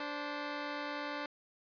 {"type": "tone pair together", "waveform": "10% pulse", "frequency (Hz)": [292, 523.3], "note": ["D4", "C5"], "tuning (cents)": [-10, 0], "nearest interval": "minor seventh", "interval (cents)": 1010, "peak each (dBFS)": [-30, -35], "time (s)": [0, 1.26], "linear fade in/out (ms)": 2, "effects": ["resampled to 11025 Hz"]}